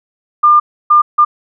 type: tone bursts at uneven times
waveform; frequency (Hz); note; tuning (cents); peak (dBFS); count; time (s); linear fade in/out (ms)
sine; 1200; D6; +37; -4; 3; 0.43-0.6 / 0.9-1.02 / 1.18-1.25; 10
effects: none